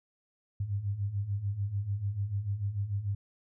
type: beating tone pair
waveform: sine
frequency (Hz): 96.3 / 103.1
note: G2 / G#2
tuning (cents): -30 / -12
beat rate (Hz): 6.8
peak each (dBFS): -36 / -31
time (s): 0.6-3.15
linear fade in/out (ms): 5
effects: none